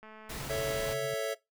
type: click train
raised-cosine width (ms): 0.5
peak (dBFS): -36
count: 94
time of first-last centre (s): 0.03-0.459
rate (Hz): 217
type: noise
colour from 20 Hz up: pink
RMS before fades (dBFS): -40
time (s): 0.29-0.94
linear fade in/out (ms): 10
type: tone with tremolo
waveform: sine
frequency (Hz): 136.9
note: C#3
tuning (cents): -21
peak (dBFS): -38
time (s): 0.39-1.14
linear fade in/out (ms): 2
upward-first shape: triangle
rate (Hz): 11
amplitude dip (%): 70
type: chord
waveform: square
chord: A major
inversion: none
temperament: equal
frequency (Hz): 440 / 554.4 / 659.3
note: A4 / C#5 / E5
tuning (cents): 0 / 0 / 0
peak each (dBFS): -36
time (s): 0.49-1.35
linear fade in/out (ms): 20
effects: noise-tail reverb RT60 0.2 s tail -21 dB re dry